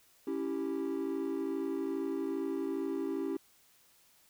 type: chord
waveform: triangle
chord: C# diminished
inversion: none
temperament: equal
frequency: 277.2 / 329.6 / 392 Hz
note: C#4 / E4 / G4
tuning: 0 / 0 / 0 cents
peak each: -34 dBFS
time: 0.27-3.37 s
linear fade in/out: 5 ms
effects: tanh soft clip ceiling -25 dBFS + white hiss -65 dBFS RMS until 4.29 s